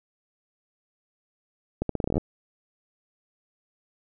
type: accelerating click train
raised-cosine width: 2 ms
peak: -12 dBFS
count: 12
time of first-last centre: 1.82-2.18 s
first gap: 73 ms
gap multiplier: 0.82
effects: none